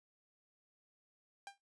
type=tone with exponential decay; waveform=sawtooth; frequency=796 Hz; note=G5; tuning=26 cents sharp; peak=-39 dBFS; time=1.47-1.58 s; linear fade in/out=1 ms; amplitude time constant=23 ms; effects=noise-tail reverb RT60 0.2 s tail -21 dB re dry + resampled to 22050 Hz